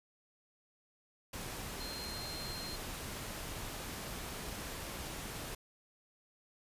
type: tone in noise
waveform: sine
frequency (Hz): 4186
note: C8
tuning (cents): 0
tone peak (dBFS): -44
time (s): 1.8-2.76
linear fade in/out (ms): 5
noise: pink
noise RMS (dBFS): -43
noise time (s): 1.33-5.55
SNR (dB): -4
effects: resampled to 32000 Hz